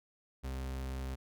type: tone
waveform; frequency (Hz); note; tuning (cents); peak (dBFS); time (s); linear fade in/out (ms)
40% pulse; 65.6; C2; +5; -36; 0.43-1.16; 20
effects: none